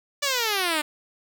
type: exponential sweep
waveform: 5% pulse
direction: down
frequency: 587.3 to 293.7 Hz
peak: -11 dBFS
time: 0.22-0.82 s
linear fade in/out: 10 ms
effects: none